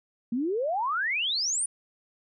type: exponential sweep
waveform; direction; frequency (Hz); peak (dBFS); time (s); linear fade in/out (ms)
sine; up; 224 to 9800; -25; 0.32-1.66; 5
effects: none